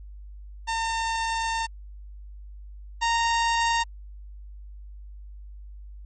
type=tone pair in turn; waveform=sawtooth; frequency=907 / 926.1 Hz; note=A#5 / A#5; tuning=-48 / -12 cents; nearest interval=unison; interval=36 cents; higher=second; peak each=-21 / -17 dBFS; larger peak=second; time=0.67-1.67 / 3.01-3.84 s; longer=first; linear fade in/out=20 ms; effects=added 50 Hz sine -39 dBFS peak until 6.05 s + MP3 32 kbps